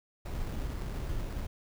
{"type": "noise with sample-and-hold", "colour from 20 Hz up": "brown", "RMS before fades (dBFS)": -35, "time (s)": [0.25, 1.47], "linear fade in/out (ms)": 10, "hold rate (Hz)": 3150, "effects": []}